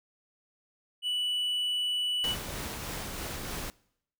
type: tone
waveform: triangle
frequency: 2960 Hz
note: F#7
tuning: in tune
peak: -26 dBFS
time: 1.02-2.36 s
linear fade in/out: 50 ms
type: noise with tremolo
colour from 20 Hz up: pink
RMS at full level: -36 dBFS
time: 2.24-3.7 s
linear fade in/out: 0 ms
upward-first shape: triangle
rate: 3.2 Hz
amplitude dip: 30%
effects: noise-tail reverb RT60 0.7 s tail -23 dB re dry